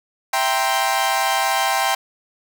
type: chord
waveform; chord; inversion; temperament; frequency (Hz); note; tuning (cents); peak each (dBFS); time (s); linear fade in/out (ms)
sawtooth; C dominant seventh; first; equal; 659.3 / 784 / 932.3 / 1046.5; E5 / G5 / Bb5 / C6; 0 / 0 / 0 / 0; -22 / -16 / -22 / -20; 0.33-1.95; 5
effects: none